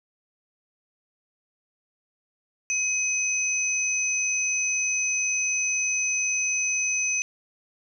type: tone pair together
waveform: sine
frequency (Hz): 2537 / 6034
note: D#7 / F#8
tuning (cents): +33 / +33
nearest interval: octave + minor third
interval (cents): 1500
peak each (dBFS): -26 / -25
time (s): 2.7-7.22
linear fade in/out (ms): 0
effects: none